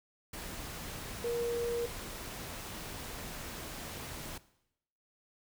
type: tone in noise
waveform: sine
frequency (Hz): 472.6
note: A#4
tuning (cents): +24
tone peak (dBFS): -31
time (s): 1.24-1.86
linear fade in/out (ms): 5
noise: pink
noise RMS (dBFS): -43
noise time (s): 0.33-4.38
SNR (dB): +9
effects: noise-tail reverb RT60 0.8 s tail -18 dB re dry